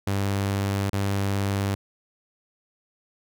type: tone with dropouts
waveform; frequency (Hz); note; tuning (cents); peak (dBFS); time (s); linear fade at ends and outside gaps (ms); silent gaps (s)
sawtooth; 99.1; G2; +19; -19; 0.07-1.75; 5; 0.898-0.93
effects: none